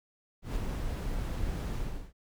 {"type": "noise with ADSR envelope", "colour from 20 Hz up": "brown", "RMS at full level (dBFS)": -30, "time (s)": [0.42, 2.13], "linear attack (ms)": 140, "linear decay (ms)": 12, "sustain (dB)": -3, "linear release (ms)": 360, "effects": []}